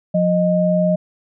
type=tone pair together; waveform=sine; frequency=178 / 619.5 Hz; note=F3 / D#5; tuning=+33 / -8 cents; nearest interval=octave + minor seventh; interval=2159 cents; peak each=-16 dBFS; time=0.14-0.96 s; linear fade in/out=10 ms; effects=none